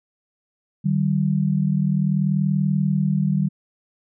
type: tone pair together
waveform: sine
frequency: 151.4 / 191.97 Hz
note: D#3 / G3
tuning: -47 / -36 cents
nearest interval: major third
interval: 411 cents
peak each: -20 dBFS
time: 0.84-3.49 s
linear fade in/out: 20 ms
effects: none